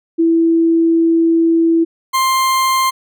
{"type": "tone pair in turn", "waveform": ["sine", "40% pulse"], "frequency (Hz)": [330.5, 1052.3], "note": ["E4", "C6"], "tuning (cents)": [5, 10], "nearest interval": "octave + minor sixth", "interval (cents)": 2005, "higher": "second", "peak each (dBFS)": [-9, -11], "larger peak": "first", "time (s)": [[0.18, 1.85], [2.13, 2.91]], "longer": "first", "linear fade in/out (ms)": 20, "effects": []}